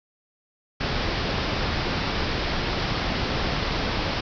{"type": "low-pass noise", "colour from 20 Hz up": "pink", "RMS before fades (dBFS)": -26, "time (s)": [0.8, 4.21], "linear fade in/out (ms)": 10, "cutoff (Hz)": 5400, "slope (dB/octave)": 96, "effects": []}